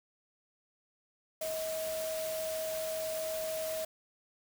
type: tone in noise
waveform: sine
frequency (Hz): 636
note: D#5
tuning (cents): +38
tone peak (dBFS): -34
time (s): 1.41-3.85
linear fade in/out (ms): 5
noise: white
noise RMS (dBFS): -42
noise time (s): 1.41-3.85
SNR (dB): +5
effects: none